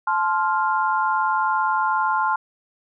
sine chord, F major, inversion first, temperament equal with one note detuned, 868.9 / 1046.5 / 1396.9 Hz, A5 / C6 / F6, -22 / 0 / 0 cents, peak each -22 / -22 / -24 dBFS, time 0.07-2.36 s, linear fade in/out 5 ms, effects none

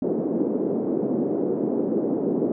white band-pass noise, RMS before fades -24 dBFS, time 0.02-2.52 s, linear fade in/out 2 ms, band 210 to 420 Hz, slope 24 dB/octave, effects none

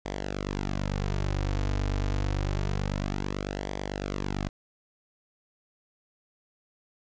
sawtooth tone with flanger, 49 Hz, G1, in tune, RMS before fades -30 dBFS, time 0.05-4.49 s, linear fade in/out 10 ms, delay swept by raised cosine 0.73 to 5.43 ms, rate 0.27 Hz, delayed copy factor -0.75, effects resampled to 16000 Hz + 10-bit

